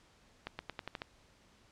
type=accelerating click train; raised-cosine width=0.3 ms; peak=-23 dBFS; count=7; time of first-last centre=0.47-1.019 s; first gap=120 ms; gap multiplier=0.89; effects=pink hiss -65 dBFS RMS until 1.71 s + low-pass 7000 Hz 12 dB/octave